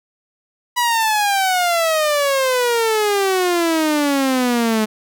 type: exponential sweep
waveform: sawtooth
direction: down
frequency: 983 to 213.3 Hz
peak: -11 dBFS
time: 0.76-4.86 s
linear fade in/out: 20 ms
effects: none